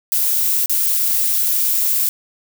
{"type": "noise with dropouts", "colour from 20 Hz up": "violet", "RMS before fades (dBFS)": -17, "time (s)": [0.12, 2.09], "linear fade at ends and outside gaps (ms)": 0, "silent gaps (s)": [0.659, 0.696], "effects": []}